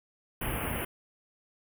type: band-stop noise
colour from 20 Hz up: pink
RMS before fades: -33 dBFS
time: 0.41-0.85 s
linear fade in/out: 5 ms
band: 3100 to 9400 Hz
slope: 96 dB/octave
effects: none